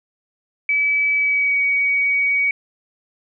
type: tone with pitch glide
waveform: sine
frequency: 2293 to 2256 Hz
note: D7 to C#7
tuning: -42 to +30 cents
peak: -15 dBFS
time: 0.69-2.51 s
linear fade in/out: 2 ms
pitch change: -28 cents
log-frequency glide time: 1.15-1.59 s
effects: none